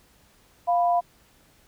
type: tone pair together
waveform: sine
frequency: 698.5 / 987.8 Hz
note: F5 / B5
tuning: 0 / 0 cents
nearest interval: tritone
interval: 600 cents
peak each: -19 / -27 dBFS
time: 0.67-1.01 s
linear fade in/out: 20 ms
effects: pink hiss -59 dBFS RMS until 1.67 s